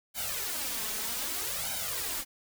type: noise with flanger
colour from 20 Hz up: white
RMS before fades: -34 dBFS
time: 0.14-2.25 s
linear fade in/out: 50 ms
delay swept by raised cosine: 1.3 to 4.7 ms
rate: 0.63 Hz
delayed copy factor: +1
effects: none